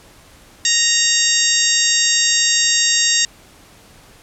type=harmonic tone with a mistuned harmonic; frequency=932.3 Hz; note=A#5; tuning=in tune; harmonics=2 / 3 / 4 / 5 / 6 / 7 / 8; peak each=-22 / -23 / -20 / -22 / -20 / -22 / -18 dBFS; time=0.65-3.25 s; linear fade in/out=2 ms; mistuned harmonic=8; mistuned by=+16 cents; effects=pink hiss -46 dBFS RMS until 4.22 s + low-pass 12000 Hz 12 dB/octave